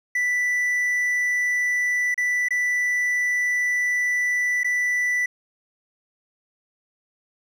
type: tone with dropouts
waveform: triangle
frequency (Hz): 1975.5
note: B6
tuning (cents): 0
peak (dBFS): -18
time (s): 0.15-5.26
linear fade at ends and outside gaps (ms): 5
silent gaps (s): 2.144-2.177 / 2.486-2.506 / 4.634-4.644
effects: none